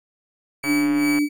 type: tone with tremolo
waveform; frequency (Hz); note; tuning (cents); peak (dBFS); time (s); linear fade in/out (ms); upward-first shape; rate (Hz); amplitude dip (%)
40% pulse; 2286; D7; -47; -23; 0.63-1.29; 10; sine; 2.6; 80
type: click train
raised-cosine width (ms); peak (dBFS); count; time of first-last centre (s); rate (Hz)
0.5; -17; 77; 0.64-1.187; 139
type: tone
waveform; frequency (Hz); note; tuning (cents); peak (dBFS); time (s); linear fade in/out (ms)
sine; 293.7; D4; 0; -17; 0.65-1.29; 50
effects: none